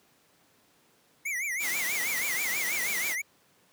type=tone with vibrato; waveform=square; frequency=2126 Hz; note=C7; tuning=27 cents sharp; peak=-30 dBFS; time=1.25-3.22 s; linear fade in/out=10 ms; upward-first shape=triangle; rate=6.2 Hz; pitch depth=210 cents each way
type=noise; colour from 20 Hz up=white; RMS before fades=-34 dBFS; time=1.59-3.16 s; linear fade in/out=50 ms
effects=pink hiss -64 dBFS RMS until 3.72 s + high-pass 150 Hz 12 dB/octave